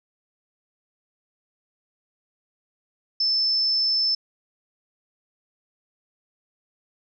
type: tone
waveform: sine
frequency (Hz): 5274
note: E8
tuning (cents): 0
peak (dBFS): -19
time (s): 3.2-4.15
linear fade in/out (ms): 5
effects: none